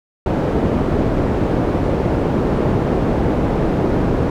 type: low-pass noise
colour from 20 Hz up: white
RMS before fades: -17 dBFS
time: 0.26-4.3 s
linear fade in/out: 2 ms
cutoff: 410 Hz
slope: 12 dB/octave
effects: none